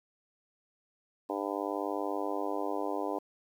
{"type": "harmonic tone", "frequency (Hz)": 100.4, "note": "G2", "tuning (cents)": 42, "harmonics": [3, 4, 5, 6, 7, 8, 9, 10], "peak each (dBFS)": [-37, -38, -39, -40, -40, -41, -42, -42], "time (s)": [1.29, 3.19], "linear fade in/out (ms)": 10, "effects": ["10-bit"]}